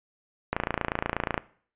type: click train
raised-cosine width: 0.5 ms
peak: -10 dBFS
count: 25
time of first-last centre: 0.53-1.378 s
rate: 28.3 Hz
effects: noise-tail reverb RT60 0.5 s tail -19 dB re dry + resampled to 8000 Hz